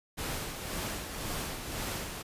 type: noise with tremolo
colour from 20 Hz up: pink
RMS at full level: -35 dBFS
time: 0.17-2.23 s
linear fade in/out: 20 ms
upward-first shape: sine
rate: 1.9 Hz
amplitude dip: 45%
effects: resampled to 32000 Hz